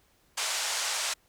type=band-pass noise; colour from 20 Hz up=white; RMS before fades=-31 dBFS; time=0.37-1.14 s; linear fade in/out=10 ms; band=590 to 8200 Hz; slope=24 dB/octave; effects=pink hiss -66 dBFS RMS until 1.28 s